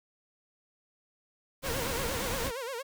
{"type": "noise", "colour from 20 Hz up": "pink", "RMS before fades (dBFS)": -34, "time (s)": [1.62, 2.52], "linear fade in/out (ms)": 50}
{"type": "tone with vibrato", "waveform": "sawtooth", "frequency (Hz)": 502, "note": "B4", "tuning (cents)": 28, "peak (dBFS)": -31, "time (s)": [1.63, 2.83], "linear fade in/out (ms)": 20, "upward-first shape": "sine", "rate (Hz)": 8.6, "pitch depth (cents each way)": 170}
{"effects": []}